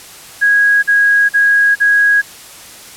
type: tone bursts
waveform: sine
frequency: 1650 Hz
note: G#6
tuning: 12 cents flat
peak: -7 dBFS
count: 4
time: 0.41-2.219 s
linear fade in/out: 20 ms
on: 420 ms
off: 43 ms
effects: white hiss -35 dBFS RMS until 2.96 s + low-pass 12000 Hz 12 dB/octave